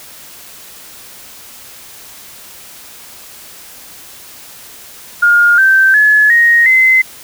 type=tone with pitch steps; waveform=sine; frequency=1419 / 1556.4 / 1707.1 / 1872.4 / 2054 Hz; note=F6 / G6 / G#6 / A#6 / C7; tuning=+27 / -13 / +47 / +7 / -33 cents; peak=-5 dBFS; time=5.22-7.02 s; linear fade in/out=10 ms; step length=360 ms; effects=white hiss -35 dBFS RMS until 7.23 s